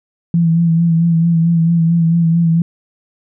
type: tone with vibrato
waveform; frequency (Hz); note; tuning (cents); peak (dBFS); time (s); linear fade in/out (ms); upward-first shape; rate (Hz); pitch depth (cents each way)
sine; 166.8; E3; +21; -9; 0.34-2.62; 2; sine; 4.5; 35
effects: none